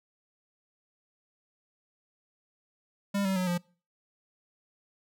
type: tone with pitch steps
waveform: square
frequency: 200 / 191.52 / 183.4 / 175.63 Hz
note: G3 / G3 / F#3 / F3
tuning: +35 / -40 / -15 / +10 cents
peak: -27 dBFS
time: 3.14-3.58 s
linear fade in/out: 10 ms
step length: 110 ms
effects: noise-tail reverb RT60 0.4 s tail -25 dB re dry